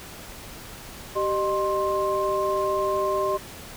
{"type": "tone cluster", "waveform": "sine", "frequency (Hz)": [387.3, 611, 1055], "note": ["G4", "D#5", "C6"], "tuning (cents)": [-21, -32, 14], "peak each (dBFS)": -26, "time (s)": [1.15, 3.38], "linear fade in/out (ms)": 20, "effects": ["pink hiss -41 dBFS RMS until 3.76 s"]}